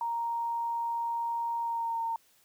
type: tone with pitch glide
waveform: sine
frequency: 932.3 to 915.8 Hz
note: A#5 to A#5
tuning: 0 to -31 cents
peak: -29 dBFS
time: 0.01-2.16 s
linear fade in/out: 2 ms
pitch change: -31 cents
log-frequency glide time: 1.61-2.03 s
effects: white hiss -65 dBFS RMS until 2.44 s